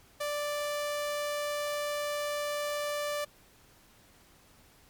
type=tone; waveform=sawtooth; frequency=587.3 Hz; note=D5; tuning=in tune; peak=-27 dBFS; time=0.2-3.25 s; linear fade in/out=10 ms; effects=pink hiss -60 dBFS RMS until 4.89 s + MP3 96 kbps